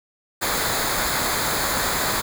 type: noise with comb filter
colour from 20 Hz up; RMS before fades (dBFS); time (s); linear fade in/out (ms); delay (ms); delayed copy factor
pink; -23; 0.41-2.22; 20; 0.35; -0.65
effects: none